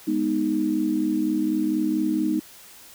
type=chord; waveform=sine; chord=G# minor; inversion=none; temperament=equal with one note detuned; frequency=206.3 / 246.9 / 311.1 Hz; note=G#3 / B3 / D#4; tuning=-11 / 0 / 0 cents; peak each=-28 / -27 / -22 dBFS; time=0.07-2.4 s; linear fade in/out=10 ms; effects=white hiss -47 dBFS RMS until 2.94 s